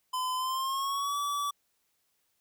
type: tone with pitch glide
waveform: square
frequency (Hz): 1018 to 1149.3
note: C6 to D6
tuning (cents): -48 to -38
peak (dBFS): -30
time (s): 0.13-1.51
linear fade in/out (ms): 10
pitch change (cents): +210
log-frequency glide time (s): 0.36-1.17
effects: white hiss -75 dBFS RMS until 2.4 s